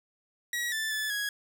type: tone with pitch steps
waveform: sawtooth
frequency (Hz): 1914 / 1762 / 1736 / 1662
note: A#6 / A6 / A6 / G#6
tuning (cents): +45 / +2 / -24 / +1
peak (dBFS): -26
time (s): 0.53-1.29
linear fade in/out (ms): 2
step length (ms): 190
effects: none